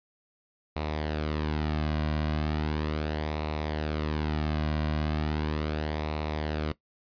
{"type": "tone with flanger", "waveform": "sawtooth", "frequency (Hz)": 76.5, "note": "D#2", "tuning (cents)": -29, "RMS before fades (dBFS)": -30, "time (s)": [0.76, 6.72], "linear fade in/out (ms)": 0, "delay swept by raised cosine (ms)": [0.62, 2.32], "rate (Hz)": 0.37, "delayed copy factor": -0.5, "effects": ["noise-tail reverb RT60 0.1 s tail -18 dB re dry", "resampled to 11025 Hz"]}